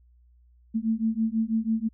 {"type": "beating tone pair", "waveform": "sine", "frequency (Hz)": [220, 226.1], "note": ["A3", "A3"], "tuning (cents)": [0, 47], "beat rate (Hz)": 6.1, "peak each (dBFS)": -26, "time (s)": [0.74, 1.89], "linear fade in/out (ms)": 20, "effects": ["added 60 Hz sine -55 dBFS peak until 1.93 s"]}